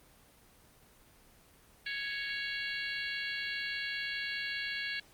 harmonic tone with a mistuned harmonic, 555 Hz, C#5, 2 cents sharp, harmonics 3 / 4 / 5 / 6 / 7 / 8, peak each -38 / -40 / -42 / -44 / -45 / -46 dBFS, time 1.86-5 s, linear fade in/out 5 ms, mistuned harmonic 7, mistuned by +61 cents, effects pink hiss -61 dBFS RMS until 5.13 s + Opus 24 kbps

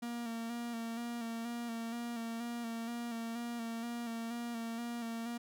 45% pulse tone with vibrato, 233.1 Hz, A#3, in tune, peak -38 dBFS, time 0.02-5.38 s, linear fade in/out 10 ms, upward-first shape square, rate 2.1 Hz, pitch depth 29 cents each way, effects none

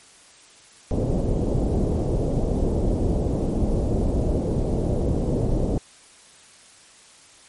pink low-pass noise, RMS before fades -22 dBFS, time 0.91-5.78 s, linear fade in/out 0 ms, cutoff 570 Hz, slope 24 dB/octave, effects white hiss -50 dBFS RMS until 7.48 s + MP3 48 kbps

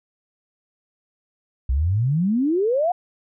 sine exponential sweep, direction up, 60.1 to 740 Hz, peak -17 dBFS, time 1.69-2.92 s, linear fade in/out 5 ms, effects none

